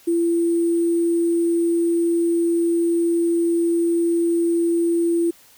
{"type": "tone with sample-and-hold", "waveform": "sine", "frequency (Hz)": 339, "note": "E4", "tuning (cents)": 49, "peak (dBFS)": -16, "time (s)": [0.07, 5.31], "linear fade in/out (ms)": 10, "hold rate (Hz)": 8820, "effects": ["white hiss -51 dBFS RMS until 5.57 s"]}